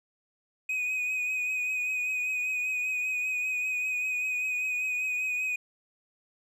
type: tone with vibrato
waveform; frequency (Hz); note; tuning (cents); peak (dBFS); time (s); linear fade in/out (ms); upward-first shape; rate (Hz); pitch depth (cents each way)
triangle; 2500; D#7; +8; -26; 0.69-5.56; 5; triangle; 5.1; 33
effects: none